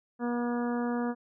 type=harmonic tone; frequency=240.3 Hz; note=B3; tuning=47 cents flat; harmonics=1 / 2 / 3 / 4 / 5 / 6 / 7; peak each=-29 / -35 / -39 / -41 / -43 / -45 / -46 dBFS; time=0.19-1.15 s; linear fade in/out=50 ms; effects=none